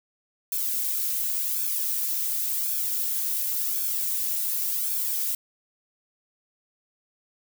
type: noise with flanger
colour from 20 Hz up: violet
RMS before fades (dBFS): -27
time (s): 0.52-5.35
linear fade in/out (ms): 2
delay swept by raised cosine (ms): 1 to 2.9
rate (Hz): 0.91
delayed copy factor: -0.9
effects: none